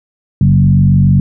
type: tone with frequency modulation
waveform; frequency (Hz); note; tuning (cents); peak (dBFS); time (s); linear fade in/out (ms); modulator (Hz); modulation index
sine; 138.59; C#3; 0; -5; 0.41-1.2; 2; 47.1; 1.2
effects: none